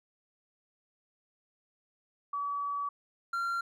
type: tone pair in turn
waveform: sine / triangle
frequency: 1142 / 1377.5 Hz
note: D6 / F6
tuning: -49 / -24 cents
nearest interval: minor third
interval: 325 cents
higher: second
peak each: -31 / -28 dBFS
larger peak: second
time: 2.33-2.89 / 3.33-3.61 s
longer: first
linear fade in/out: 5 ms
effects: none